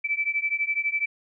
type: beating tone pair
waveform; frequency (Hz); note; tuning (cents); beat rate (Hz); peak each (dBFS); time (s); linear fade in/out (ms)
sine; 2311 / 2323; D7 / D7; -28 / -20; 12; -27 / -26; 0.04-1.06; 10
effects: none